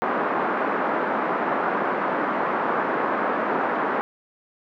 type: band-pass noise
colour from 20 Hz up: white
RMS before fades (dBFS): -24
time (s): 0.02-4.01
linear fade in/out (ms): 0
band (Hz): 210 to 1400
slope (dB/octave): 24
effects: none